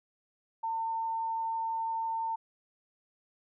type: tone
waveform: sine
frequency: 903 Hz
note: A5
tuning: 45 cents sharp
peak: -30 dBFS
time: 0.63-2.36 s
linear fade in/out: 10 ms
effects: none